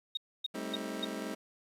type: tone bursts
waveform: sine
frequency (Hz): 3723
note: A#7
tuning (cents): -3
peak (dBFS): -31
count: 4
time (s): 0.15-1.048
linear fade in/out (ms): 5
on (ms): 22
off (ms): 270
type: chord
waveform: 25% pulse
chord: A half-diminished seventh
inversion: third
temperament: just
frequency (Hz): 198 / 220 / 264 / 316.8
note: G3 / A3 / C4 / Eb4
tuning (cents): +18 / 0 / +16 / +31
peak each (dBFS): -39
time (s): 0.54-1.35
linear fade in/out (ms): 10
effects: resampled to 32000 Hz + 10-bit